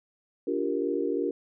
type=chord; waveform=sine; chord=G minor seventh; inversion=second; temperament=equal with one note detuned; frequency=289.5 / 349.2 / 392 / 466.2 Hz; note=D4 / F4 / G4 / Bb4; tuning=-25 / 0 / 0 / 0 cents; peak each=-31 dBFS; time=0.47-1.31 s; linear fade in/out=5 ms; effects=none